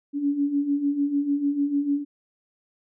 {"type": "beating tone pair", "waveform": "sine", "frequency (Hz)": [280, 286.7], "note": ["C#4", "D4"], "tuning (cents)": [18, -42], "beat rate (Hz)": 6.7, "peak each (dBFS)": [-28, -22], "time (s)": [0.13, 2.05], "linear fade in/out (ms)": 50, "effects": []}